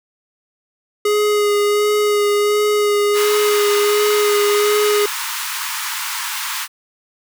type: tone with vibrato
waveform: square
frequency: 415.3 Hz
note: G#4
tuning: in tune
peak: -14 dBFS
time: 1.05-5.06 s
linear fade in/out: 5 ms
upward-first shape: sine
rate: 1.4 Hz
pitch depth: 16 cents each way
type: high-pass noise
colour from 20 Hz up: pink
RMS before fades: -24 dBFS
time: 3.13-6.68 s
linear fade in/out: 50 ms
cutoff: 890 Hz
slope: 96 dB/octave
effects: none